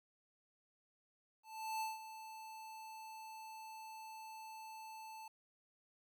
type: tone with ADSR envelope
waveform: square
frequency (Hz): 880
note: A5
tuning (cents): 0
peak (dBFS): -38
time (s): 1.43-5.28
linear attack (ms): 380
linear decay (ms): 170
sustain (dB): -12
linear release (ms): 4
effects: 13-bit